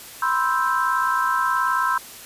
sine chord, C major seventh, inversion third, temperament equal, 987.8 / 1046.5 / 1318.5 / 1568 Hz, B5 / C6 / E6 / G6, 0 / 0 / 0 / 0 cents, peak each -25 / -23 / -23 / -25 dBFS, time 0.22-1.98 s, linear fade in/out 5 ms, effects white hiss -40 dBFS RMS until 2.25 s + resampled to 32000 Hz

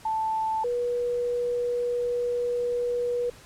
sine tone pair in turn, 880 / 484.6 Hz, A5 / B4, 0 / -33 cents, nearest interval minor seventh, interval 1033 cents, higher first, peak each -24 dBFS, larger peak neither, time 0.05-0.64 / 0.64-3.3 s, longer second, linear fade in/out 5 ms, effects pink hiss -50 dBFS RMS until 3.45 s + low-pass 11000 Hz 12 dB/octave

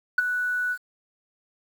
sine tone with ADSR envelope, 1480 Hz, F#6, in tune, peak -12 dBFS, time 0.18-0.78 s, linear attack 5 ms, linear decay 18 ms, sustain -11 dB, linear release 64 ms, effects tanh soft clip ceiling -13 dBFS + 8-bit

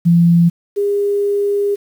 sine tone pair in turn, 170.5 / 405.5 Hz, F3 / G#4, -41 / -41 cents, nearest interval octave + minor third, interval 1500 cents, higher second, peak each -7 / -13 dBFS, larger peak first, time 0.05-0.5 / 0.76-1.76 s, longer second, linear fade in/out 20 ms, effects 7-bit

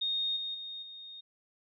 sine tone with level steps, 3700 Hz, A#7, 14 cents flat, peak -29 / -34 / -39 / -44 dBFS, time 0.01-1.21 s, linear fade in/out 10 ms, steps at 0.36 / 0.54 / 0.82 s, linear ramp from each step 10 ms, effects none

